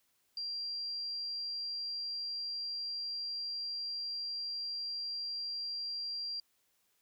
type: tone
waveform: sine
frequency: 4748 Hz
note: D8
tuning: 18 cents sharp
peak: -36 dBFS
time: 0.37-6.4 s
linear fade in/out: 2 ms
effects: white hiss -75 dBFS RMS until 7.01 s